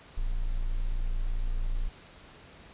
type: tone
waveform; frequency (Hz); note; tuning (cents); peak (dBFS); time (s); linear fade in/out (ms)
triangle; 28.94; A#0; -12; -24; 0.17-1.89; 10
effects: pink hiss -52 dBFS RMS until 2.73 s + resampled to 8000 Hz